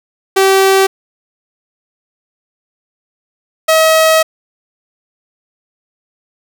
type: tone pair in turn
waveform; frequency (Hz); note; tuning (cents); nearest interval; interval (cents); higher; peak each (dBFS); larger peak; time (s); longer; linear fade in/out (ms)
sawtooth; 386 / 639; G4 / D#5; -27 / +46; major sixth; 873; second; -3; neither; 0.36-0.87 / 3.68-4.23; second; 10
effects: none